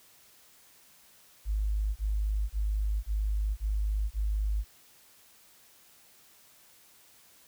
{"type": "tone bursts", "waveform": "sine", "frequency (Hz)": 51.9, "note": "G#1", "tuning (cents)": 0, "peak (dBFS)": -26, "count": 6, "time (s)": [1.45, 4.645], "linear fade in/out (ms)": 50, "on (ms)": 510, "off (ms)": 27, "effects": ["white hiss -59 dBFS RMS until 7.47 s"]}